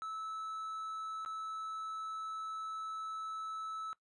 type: tone with dropouts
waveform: triangle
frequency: 1306 Hz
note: E6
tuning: 17 cents flat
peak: -37 dBFS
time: 0.02-3.93 s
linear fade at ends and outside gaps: 0 ms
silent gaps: 1.249-1.26 s
effects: noise-tail reverb RT60 0.1 s tail -18 dB re dry + resampled to 24000 Hz